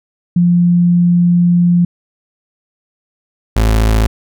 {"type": "tone pair in turn", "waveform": ["sine", "35% pulse"], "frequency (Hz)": [174.61, 54.62], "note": ["F3", "A1"], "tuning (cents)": [0, -12], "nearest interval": "octave + minor sixth", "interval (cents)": 2012, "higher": "first", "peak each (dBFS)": -7, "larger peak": "neither", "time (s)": [[0.36, 1.85], [3.56, 4.07]], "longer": "first", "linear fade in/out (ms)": 5, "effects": []}